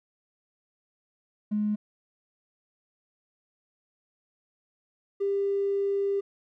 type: tone pair in turn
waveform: triangle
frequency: 210 / 397.8 Hz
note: G#3 / G4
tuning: +19 / +25 cents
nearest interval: major seventh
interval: 1106 cents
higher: second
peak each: -20 dBFS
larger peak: neither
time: 1.51-1.76 / 5.2-6.21 s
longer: second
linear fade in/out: 20 ms
effects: tanh soft clip ceiling -22 dBFS